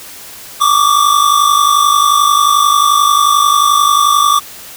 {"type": "tone pair together", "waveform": "square", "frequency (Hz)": [1141, 1192.3], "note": ["C#6", "D6"], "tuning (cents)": [50, 26], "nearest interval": "minor second", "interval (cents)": 76, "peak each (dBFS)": -11, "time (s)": [0.6, 4.4], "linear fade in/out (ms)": 20, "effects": ["white hiss -32 dBFS RMS until 4.76 s"]}